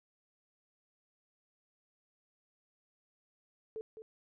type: tone with echo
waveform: sine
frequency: 440 Hz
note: A4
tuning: in tune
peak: -38 dBFS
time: 3.76-3.81 s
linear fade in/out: 0 ms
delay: 210 ms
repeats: 1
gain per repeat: -8 dB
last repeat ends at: 4.02 s
effects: none